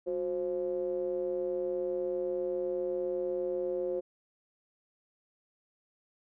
triangle ring-modulated tone, 82.41 Hz, E2, in tune, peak -25 dBFS, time 0.06-4.01 s, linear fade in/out 20 ms, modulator 446 Hz, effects none

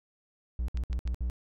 triangle tone bursts, 60.5 Hz, B1, 35 cents flat, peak -26 dBFS, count 5, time 0.59-1.299 s, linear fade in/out 0 ms, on 93 ms, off 61 ms
clicks, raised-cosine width 0.2 ms, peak -28 dBFS, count 3, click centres 0.773 / 0.93 / 1.076 s
effects none

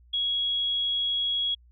sine tone, 3324 Hz, G#7, 1 cent sharp, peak -24 dBFS, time 0.13-1.55 s, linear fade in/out 10 ms, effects added 60 Hz sine -53 dBFS peak until 1.71 s

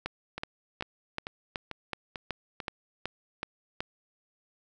two click trains, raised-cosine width 0.3 ms, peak -16 / -20 dBFS, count 11 / 6, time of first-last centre 0.06-3.805 / 0.38-2.602 s, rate 2.67 / 2.25 Hz, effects none

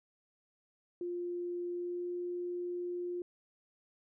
sine tone with pitch glide, 351.1 to 353.3 Hz, F4 to F4, +9 to +20 cents, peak -35 dBFS, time 1.01-3.22 s, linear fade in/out 2 ms, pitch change +11 cents, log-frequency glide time 1.71-2.09 s, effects none

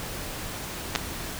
clicks, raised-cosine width 0.2 ms, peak -6 dBFS, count 2, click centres 0.952 / 0.959 s, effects pink hiss -35 dBFS RMS until 1.39 s

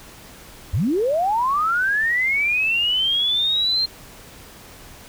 sine linear sweep, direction up, 65.5 to 4203 Hz, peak -17 dBFS, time 0.73-3.86 s, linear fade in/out 10 ms, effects pink hiss -43 dBFS RMS until 5.08 s

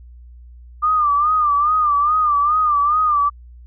sine tone with vibrato, 1200 Hz, D6, 37 cents sharp, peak -13 dBFS, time 0.82-3.3 s, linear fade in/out 20 ms, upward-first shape sine, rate 2.4 Hz, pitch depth 82 cents each way, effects added 60 Hz sine -38 dBFS peak until 3.66 s

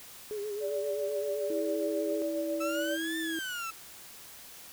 sine tone with vibrato, 415.3 Hz, G#4, in tune, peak -33 dBFS, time 0.31-2.22 s, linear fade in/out 0 ms, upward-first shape sine, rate 7.7 Hz, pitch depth 57 cents each way
sine tone with tremolo, 580 Hz, D5, 22 cents flat, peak -30 dBFS, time 0.6-2.98 s, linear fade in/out 50 ms, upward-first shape sine, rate 7.4 Hz, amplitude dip 40%
sine tone, 324.3 Hz, E4, 28 cents flat, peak -33 dBFS, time 1.5-3.39 s, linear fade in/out 2 ms
30% pulse exponential two-way sweep, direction up then down, 1304 to 1797 to 1304 Hz, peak -32 dBFS, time 2.6-3.71 s, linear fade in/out 10 ms, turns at 3.18 s
effects white hiss -49 dBFS RMS until 4.72 s

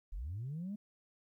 sine linear sweep, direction up, 34.05 to 213.9 Hz, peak -37 dBFS, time 0.12-0.76 s, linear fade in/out 10 ms, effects tanh soft clip ceiling -35 dBFS + 13-bit

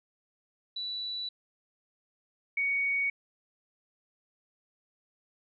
sine tone pair in turn, 3951 / 2237 Hz, B7 / C#7, 0 / +15 cents, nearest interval minor seventh, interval 985 cents, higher first, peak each -33 / -26 dBFS, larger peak second, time 0.76-1.29 / 2.57-3.1 s, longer neither, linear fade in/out 5 ms, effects none

